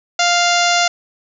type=harmonic tone; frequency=698.5 Hz; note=F5; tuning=in tune; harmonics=1 / 2 / 3 / 4 / 5 / 6 / 7 / 8 / 9 / 10; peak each=-16 / -19 / -21 / -22 / -23 / -24 / -24 / -25 / -26 / -26 dBFS; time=0.19-0.88 s; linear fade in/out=5 ms; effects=none